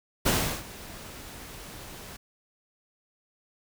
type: noise with ADSR envelope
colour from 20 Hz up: pink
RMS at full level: -23 dBFS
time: 0.25-2.17 s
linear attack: 15 ms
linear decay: 360 ms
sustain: -20 dB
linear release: 10 ms
effects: none